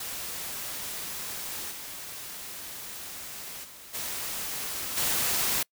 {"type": "noise with level steps", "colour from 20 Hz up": "white", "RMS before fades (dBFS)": [-36, -40, -47, -34, -27], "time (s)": [0, 5.63], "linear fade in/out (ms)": 5, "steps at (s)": [1.7, 3.63, 3.93, 4.96], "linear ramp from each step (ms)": 20, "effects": ["noise-tail reverb RT60 0.1 s tail -26 dB re dry"]}